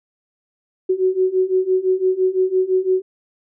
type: beating tone pair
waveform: sine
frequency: 370 / 375.9 Hz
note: F#4 / F#4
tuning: 0 / +27 cents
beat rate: 5.9 Hz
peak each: -19 / -17 dBFS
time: 0.89-3.02 s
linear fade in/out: 10 ms
effects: none